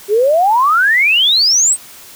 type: exponential sweep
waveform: sine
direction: up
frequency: 391.6 to 8580 Hz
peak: -8 dBFS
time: 0.08-1.77 s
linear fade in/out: 50 ms
effects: white hiss -37 dBFS RMS until 2.15 s